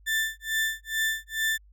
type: tone with tremolo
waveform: 35% pulse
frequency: 1772 Hz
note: A6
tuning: 12 cents sharp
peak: -21 dBFS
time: 0.06-1.58 s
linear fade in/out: 20 ms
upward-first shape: sine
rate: 2.3 Hz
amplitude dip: 100%
effects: added 50 Hz sine -52 dBFS peak until 1.72 s